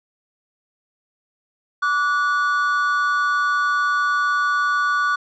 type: tone pair together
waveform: triangle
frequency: 1158 / 1464.5 Hz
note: D6 / F#6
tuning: -25 / -18 cents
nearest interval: major third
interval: 407 cents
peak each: -18 dBFS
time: 1.82-5.16 s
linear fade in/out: 10 ms
effects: resampled to 16000 Hz